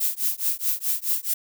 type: noise with tremolo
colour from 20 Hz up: violet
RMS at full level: -21 dBFS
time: 0-1.34 s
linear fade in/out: 10 ms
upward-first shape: triangle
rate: 4.7 Hz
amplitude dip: 100%
effects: none